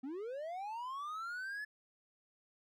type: linear sweep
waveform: triangle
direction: up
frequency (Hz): 246.9 to 1731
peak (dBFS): -38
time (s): 0.03-1.65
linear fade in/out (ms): 10
effects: none